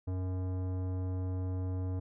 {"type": "tone with tanh clipping", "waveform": "sine", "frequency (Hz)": 92.5, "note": "F#2", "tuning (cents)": 0, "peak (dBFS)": -34, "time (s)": [0.07, 2], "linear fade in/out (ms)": 10, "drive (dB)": 16, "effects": []}